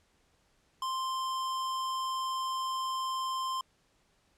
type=tone; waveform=square; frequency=1046.5 Hz; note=C6; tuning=in tune; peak=-32 dBFS; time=0.82-3.61 s; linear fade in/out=2 ms; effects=pink hiss -70 dBFS RMS until 4.37 s + low-pass 9000 Hz 12 dB/octave